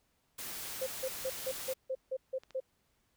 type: noise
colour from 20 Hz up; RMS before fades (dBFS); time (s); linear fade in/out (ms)
white; -42; 0.38-1.74; 10
type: tone bursts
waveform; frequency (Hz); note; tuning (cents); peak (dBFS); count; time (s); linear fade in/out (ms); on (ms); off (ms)
sine; 523.3; C5; 0; -32; 9; 0.81-2.603; 10; 57; 160
type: clicks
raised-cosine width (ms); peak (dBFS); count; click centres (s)
0.2; -36; 2; 2.435 / 2.507
effects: pink hiss -75 dBFS RMS until 3.16 s